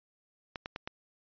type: clicks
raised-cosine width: 0.3 ms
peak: -21 dBFS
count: 4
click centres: 0.558 / 0.659 / 0.761 / 0.875 s
effects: resampled to 11025 Hz